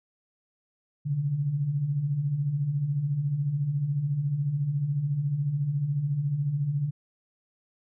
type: beating tone pair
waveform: sine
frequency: 131.7 / 145.7 Hz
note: C3 / D3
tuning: +12 / -13 cents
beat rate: 14 Hz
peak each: -33 / -25 dBFS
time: 1.05-6.91 s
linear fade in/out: 20 ms
effects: none